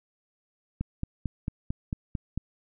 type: click train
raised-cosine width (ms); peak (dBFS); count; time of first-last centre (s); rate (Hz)
5; -17; 8; 0.81-2.376; 4.47
effects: none